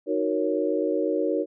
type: chord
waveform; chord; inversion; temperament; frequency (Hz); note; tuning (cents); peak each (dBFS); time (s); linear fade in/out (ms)
sine; D# minor seventh; none; equal; 311.1 / 370 / 466.2 / 554.4; D#4 / F#4 / A#4 / C#5; 0 / 0 / 0 / 0; -27 / -28 / -27 / -28; 0.06-1.46; 50
effects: none